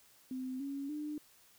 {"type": "tone with pitch steps", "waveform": "sine", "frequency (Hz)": [257.9, 278, 299.7], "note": ["C4", "C#4", "D4"], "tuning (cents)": [-25, 5, 35], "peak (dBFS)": -37, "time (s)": [0.31, 1.18], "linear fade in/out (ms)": 2, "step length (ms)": 290, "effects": ["white hiss -64 dBFS RMS until 1.58 s"]}